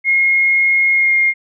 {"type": "tone with pitch glide", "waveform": "sine", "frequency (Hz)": [2151, 2129], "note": ["C7", "C7"], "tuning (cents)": [47, 30], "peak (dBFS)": -10, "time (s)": [0.04, 1.34], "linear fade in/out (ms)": 50, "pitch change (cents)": -17, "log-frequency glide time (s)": [0.93, 1.14], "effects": []}